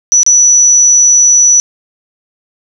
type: tone with dropouts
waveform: sine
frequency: 5920 Hz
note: F#8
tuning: in tune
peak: -3 dBFS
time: 0.12-1.6 s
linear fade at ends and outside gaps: 0 ms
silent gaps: 0.232-0.264 s
effects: none